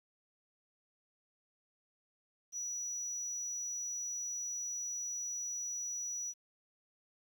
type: tone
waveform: sine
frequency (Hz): 5870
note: F#8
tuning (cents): -15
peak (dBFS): -35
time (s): 2.52-6.34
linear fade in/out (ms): 50
effects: tanh soft clip ceiling -35 dBFS + 11-bit